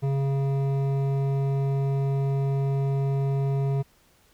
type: tone with hard clipping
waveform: triangle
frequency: 137.4 Hz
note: C#3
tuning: 15 cents flat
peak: -24 dBFS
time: 0.02-3.83 s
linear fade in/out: 20 ms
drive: 15 dB
effects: pink hiss -61 dBFS RMS until 4.33 s